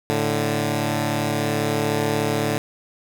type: tone pair together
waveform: 10% pulse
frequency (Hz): 110 / 146.83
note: A2 / D3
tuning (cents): 0 / 0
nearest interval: perfect fourth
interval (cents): 500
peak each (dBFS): -15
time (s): 0.1-2.58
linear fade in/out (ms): 0
effects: none